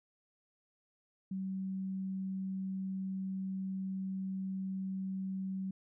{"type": "tone", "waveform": "sine", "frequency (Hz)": 190.6, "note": "G3", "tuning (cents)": -48, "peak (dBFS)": -35, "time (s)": [1.31, 5.71], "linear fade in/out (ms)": 5, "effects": []}